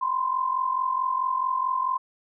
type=tone pair together; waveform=sine; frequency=1002 / 1046.6 Hz; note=B5 / C6; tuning=+25 / 0 cents; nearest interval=minor second; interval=75 cents; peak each=-28 / -24 dBFS; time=0.01-1.98 s; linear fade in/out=10 ms; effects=none